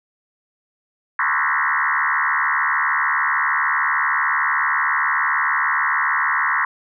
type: tone with frequency modulation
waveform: sine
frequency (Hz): 1475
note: F#6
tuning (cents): -6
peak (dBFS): -16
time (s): 1.19-6.65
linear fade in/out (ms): 2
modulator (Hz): 73.4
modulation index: 6.7
effects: none